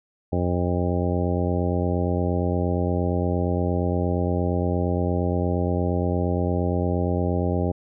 harmonic tone, 88.6 Hz, F2, 25 cents sharp, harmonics 1 / 2 / 3 / 4 / 5 / 6 / 7 / 9, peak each -24 / -27 / -29 / -30 / -31 / -32 / -32 / -34 dBFS, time 0.32-7.72 s, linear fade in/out 10 ms, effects none

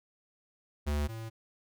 square tone pair in turn, 73.42 / 112.45 Hz, D2 / A2, 0 / +38 cents, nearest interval perfect fifth, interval 738 cents, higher second, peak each -29 / -39 dBFS, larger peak first, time 0.86-1.08 / 1.08-1.3 s, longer neither, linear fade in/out 20 ms, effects none

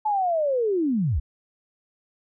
sine linear sweep, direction down, 871 to 52.6 Hz, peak -20 dBFS, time 0.05-1.2 s, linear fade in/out 10 ms, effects none

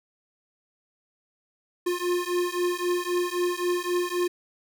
square beating tone pair, 352.7 / 356.5 Hz, F4 / F4, +17 / +36 cents, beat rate 3.8 Hz, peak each -28 dBFS, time 1.86-4.28 s, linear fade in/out 10 ms, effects none

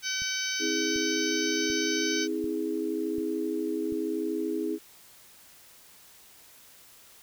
harmonic tone, 762 Hz, G5, 49 cents flat, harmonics 2 / 3 / 4 / 5 / 6 / 7 / 8, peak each -35 / -36 / -37 / -39 / -37 / -38 / -34 dBFS, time 0.02-2.28 s, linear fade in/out 50 ms
click train, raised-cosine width 5 ms, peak -33 dBFS, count 6, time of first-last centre 0.22-3.924 s, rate 1.35 Hz
sine chord, C augmented, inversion none, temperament equal with one note detuned, 261.6 / 322.5 / 415.3 Hz, C4 / E4 / G#4, 0 / -38 / 0 cents, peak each -35 / -30 / -32 dBFS, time 0.59-4.79 s, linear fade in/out 50 ms
effects white hiss -54 dBFS RMS until 7.22 s

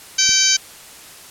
harmonic tone, 773 Hz, G5, 24 cents flat, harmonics 2 / 3 / 4 / 5 / 6 / 7 / 8 / 9, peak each -25 / -24 / -22 / -25 / -19 / -23 / -16 / -23 dBFS, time 0.18-0.57 s, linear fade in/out 10 ms
click, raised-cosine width 3 ms, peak -21 dBFS, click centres 0.292 s
effects white hiss -40 dBFS RMS until 1.3 s + low-pass 12000 Hz 12 dB/octave

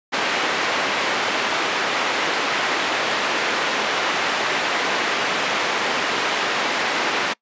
white band-pass noise, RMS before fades -22 dBFS, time 0.12-7.34 s, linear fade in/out 20 ms, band 280 to 2400 Hz, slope 12 dB/octave, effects noise-tail reverb RT60 0.1 s tail -24 dB re dry + resampled to 16000 Hz

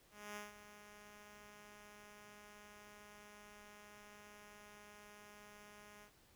5% pulse tone with ADSR envelope, 207.7 Hz, G#3, in tune, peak -34 dBFS, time 0.1-6.12 s, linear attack 260 ms, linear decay 160 ms, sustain -12 dB, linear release 94 ms, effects pink hiss -69 dBFS RMS until 6.35 s

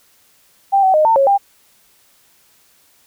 sine tone with pitch steps, 788 / 759 / 616 / 901 / 548 / 797 Hz, G5 / F#5 / D#5 / A5 / C#5 / G5, +9 / +44 / -17 / +41 / -20 / +28 cents, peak -9 dBFS, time 0.72-1.38 s, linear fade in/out 20 ms, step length 110 ms, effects white hiss -54 dBFS RMS until 3.06 s

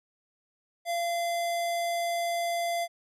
square tone, 686 Hz, F5, 31 cents flat, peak -28 dBFS, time 0.85-2.88 s, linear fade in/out 50 ms, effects resampled to 32000 Hz

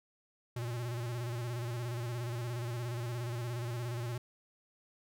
square tone with vibrato, 119.7 Hz, A#2, 46 cents sharp, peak -36 dBFS, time 0.56-4.18 s, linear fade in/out 5 ms, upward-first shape square, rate 17 Hz, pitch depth 55 cents each way, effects none

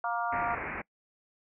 harmonic tone, 234.8 Hz, A#3, 13 cents sharp, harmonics 3 / 4 / 5 / 6, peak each -33 / -34 / -35 / -36 dBFS, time 0.04-0.55 s, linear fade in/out 2 ms
white low-pass noise, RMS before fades -37 dBFS, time 0.32-0.82 s, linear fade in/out 10 ms, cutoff 2400 Hz, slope 96 dB/octave
effects noise-tail reverb RT60 0.1 s tail -24 dB re dry

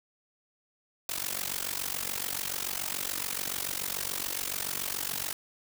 white noise with amplitude modulation, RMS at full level -30 dBFS, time 1.09-5.33 s, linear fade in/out 2 ms, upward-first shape sine, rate 47 Hz, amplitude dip 90%, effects none

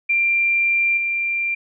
sine tone with level steps, 2374 Hz, D7, 18 cents sharp, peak -15 / -19 dBFS, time 0.09-1.55 s, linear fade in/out 10 ms, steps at 0.97 s, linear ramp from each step 5 ms, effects none

